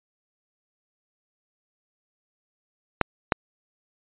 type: clicks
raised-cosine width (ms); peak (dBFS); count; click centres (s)
0.5; -3; 2; 3.013 / 3.322
effects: resampled to 8000 Hz